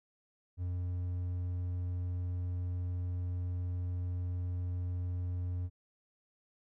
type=tone; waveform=triangle; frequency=89.3 Hz; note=F2; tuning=39 cents sharp; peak=-31 dBFS; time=0.57-5.7 s; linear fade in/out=50 ms; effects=none